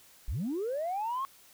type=linear sweep; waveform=sine; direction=up; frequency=35.66 to 1106 Hz; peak=-29 dBFS; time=0.28-1.25 s; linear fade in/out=0 ms; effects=tanh soft clip ceiling -27 dBFS + white hiss -58 dBFS RMS until 1.53 s